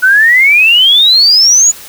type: exponential sweep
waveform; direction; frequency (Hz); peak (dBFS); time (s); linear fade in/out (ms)
sine; up; 1468 to 6980; -3; 0.02-1.72; 20
effects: white hiss -31 dBFS RMS until 1.88 s